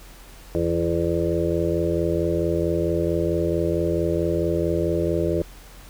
harmonic tone with a mistuned harmonic, 84.5 Hz, E2, 43 cents sharp, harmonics 1 / 2 / 4 / 5 / 6 / 7, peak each -28 / -28 / -24 / -27 / -28 / -28 dBFS, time 0.55-5.42 s, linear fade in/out 0 ms, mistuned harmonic 2, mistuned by -20 cents, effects added 43 Hz sine -43 dBFS peak until 5.89 s + pink hiss -47 dBFS RMS until 5.89 s

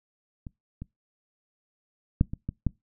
clicks, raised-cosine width 5 ms, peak -26 / -24 / -7 / -20 / -18 / -11 dBFS, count 6, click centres 0.468 / 0.82 / 2.211 / 2.335 / 2.49 / 2.667 s, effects noise-tail reverb RT60 0.2 s tail -24 dB re dry

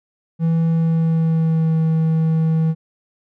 triangle tone with pitch glide, 164.4 to 160.65 Hz, E3 to E3, -4 to -44 cents, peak -12 dBFS, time 0.39-2.75 s, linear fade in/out 50 ms, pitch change -40 cents, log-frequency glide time 0.67-1.77 s, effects none

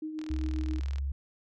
sine tone with tremolo, 311.1 Hz, D#4, in tune, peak -32 dBFS, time 0.02-0.8 s, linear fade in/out 5 ms, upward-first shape triangle, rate 7.5 Hz, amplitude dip 50%
click train, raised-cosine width 0.2 ms, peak -29 dBFS, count 33, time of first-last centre 0.19-0.984 s, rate 40.3 Hz
sine tone with pitch glide, 68.4 to 68.84 Hz, C#2 to C#2, -23 to -11 cents, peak -29 dBFS, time 0.3-1.12 s, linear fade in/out 5 ms, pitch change +12 cents, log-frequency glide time 0.85-0.9 s
effects none

